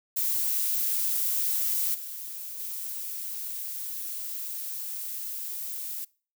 violet noise with level steps, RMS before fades -27 / -38 / -35 dBFS, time 0.16-6.05 s, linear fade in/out 10 ms, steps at 1.94 / 2.59 s, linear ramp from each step 10 ms, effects noise-tail reverb RT60 0.4 s tail -24 dB re dry

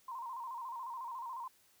sine tone with vibrato, 987.8 Hz, B5, in tune, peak -40 dBFS, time 0.08-1.48 s, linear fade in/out 5 ms, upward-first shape square, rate 14 Hz, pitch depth 94 cents each way, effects white hiss -68 dBFS RMS until 1.8 s

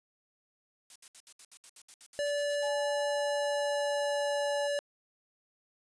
blue noise bursts, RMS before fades -48 dBFS, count 15, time 0.9-2.679 s, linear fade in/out 2 ms, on 57 ms, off 66 ms
square tone with pitch glide, 579 to 575.3 Hz, D5 to D5, -25 to -36 cents, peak -30 dBFS, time 2.19-4.79 s, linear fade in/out 0 ms, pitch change -11 cents, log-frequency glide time 3.05-4.58 s
sine tone, 847 Hz, G#5, 34 cents sharp, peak -37 dBFS, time 2.62-4.68 s, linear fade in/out 20 ms
effects resampled to 22050 Hz

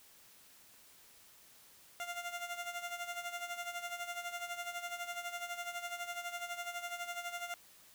15% pulse tone with tremolo, 698.5 Hz, F5, in tune, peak -31 dBFS, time 2-7.54 s, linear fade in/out 0 ms, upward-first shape sine, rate 12 Hz, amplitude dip 70%, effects white hiss -61 dBFS RMS until 7.94 s

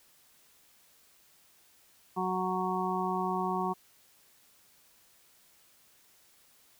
harmonic tone, 185 Hz, F#3, in tune, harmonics 1 / 2 / 4 / 5 / 6, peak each -35 / -35 / -35 / -35 / -35 dBFS, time 2.16-3.74 s, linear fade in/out 20 ms, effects white hiss -63 dBFS RMS until 6.79 s

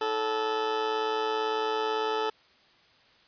20% pulse tone with amplitude modulation, 435.8 Hz, A4, 17 cents flat, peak -19 dBFS, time 0.01-2.3 s, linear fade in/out 5 ms, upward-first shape sine, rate 118 Hz, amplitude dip 55%, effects white hiss -60 dBFS RMS until 3.27 s + resampled to 11025 Hz

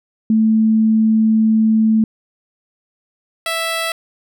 sine / 10% pulse tone pair in turn, 220 / 659.3 Hz, A3 / E5, 0 / 0 cents, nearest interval octave + perfect fifth, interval 1900 cents, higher second, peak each -10 dBFS, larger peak neither, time 0.3-2.04 / 3.46-3.92 s, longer first, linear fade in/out 2 ms, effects none

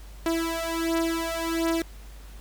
sawtooth beating tone pair, 329.6 / 331 Hz, E4 / E4, 0 / +7 cents, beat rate 1.4 Hz, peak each -24 dBFS, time 0.26-1.82 s, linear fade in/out 2 ms, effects added 50 Hz sine -41 dBFS peak until 2.4 s + pink hiss -52 dBFS RMS until 2.4 s

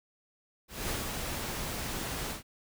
pink noise with ADSR envelope, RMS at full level -33 dBFS, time 0.68-2.43 s, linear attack 210 ms, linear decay 140 ms, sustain -3 dB, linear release 120 ms, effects none

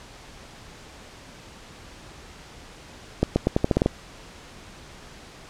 accelerating click train, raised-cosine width 2 ms, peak -5 dBFS, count 9, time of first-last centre 3.23-3.861 s, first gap 130 ms, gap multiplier 0.85, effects pink hiss -45 dBFS RMS until 5.49 s + low-pass 7000 Hz 12 dB/octave

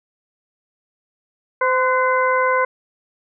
harmonic tone with a mistuned harmonic, 514 Hz, C5, 31 cents flat, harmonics 1 / 2 / 3 / 4, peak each -19 / -18 / -22 / -25 dBFS, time 1.61-2.65 s, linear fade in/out 5 ms, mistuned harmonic 3, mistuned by -51 cents, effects none

